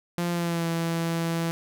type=tone with pitch glide; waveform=sawtooth; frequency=173.2 to 166.53 Hz; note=F3 to E3; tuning=-14 to +18 cents; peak=-21 dBFS; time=0.18-1.51 s; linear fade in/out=0 ms; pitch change=-68 cents; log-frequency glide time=0.31-0.67 s; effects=none